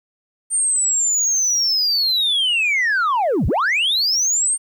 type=linear two-way sweep; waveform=sine; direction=down then up; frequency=8870 to 43.65 to 8870 Hz; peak=-13 dBFS; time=0.5-4.58 s; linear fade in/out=50 ms; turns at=3.47 s; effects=tanh soft clip ceiling -14 dBFS + 9-bit